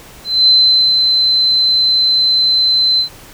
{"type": "tone with ADSR envelope", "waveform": "sine", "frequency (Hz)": 4065, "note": "B7", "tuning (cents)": 49, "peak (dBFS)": -5, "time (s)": [0.24, 3.09], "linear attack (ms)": 230, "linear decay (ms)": 460, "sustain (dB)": -4, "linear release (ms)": 100, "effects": ["pink hiss -38 dBFS RMS until 3.33 s"]}